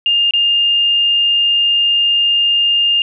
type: tone with dropouts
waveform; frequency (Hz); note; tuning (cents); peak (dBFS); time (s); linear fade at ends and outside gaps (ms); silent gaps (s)
sine; 2815; F7; +13; -10; 0.06-3.02; 1; 0.309-0.336
effects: none